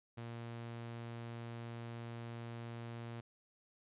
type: tone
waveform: sawtooth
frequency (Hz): 117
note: A#2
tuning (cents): +7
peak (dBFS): -40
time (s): 0.17-3.21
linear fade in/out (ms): 10
effects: resampled to 8000 Hz